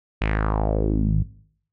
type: tone with low-pass filter sweep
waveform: sawtooth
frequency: 53 Hz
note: G#1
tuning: 36 cents sharp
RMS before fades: -21 dBFS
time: 0.21-1.23 s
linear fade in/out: 10 ms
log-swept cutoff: 2700 to 130 Hz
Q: 3.5
effects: noise-tail reverb RT60 0.6 s tail -18 dB re dry